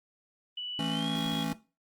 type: tone with pitch glide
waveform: sine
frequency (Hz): 2960 to 3322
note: F#7 to G#7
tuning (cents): 0 to 0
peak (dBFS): -34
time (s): 0.57-1.44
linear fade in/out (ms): 5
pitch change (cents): +200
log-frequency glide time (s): 0.9-1.09
type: chord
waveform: square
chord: A major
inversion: second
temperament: just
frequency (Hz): 165 / 220 / 275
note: E3 / A3 / C#4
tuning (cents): +2 / 0 / -14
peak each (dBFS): -36 / -36 / -35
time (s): 0.79-1.53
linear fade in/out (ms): 2
effects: noise-tail reverb RT60 0.3 s tail -17 dB re dry + Opus 32 kbps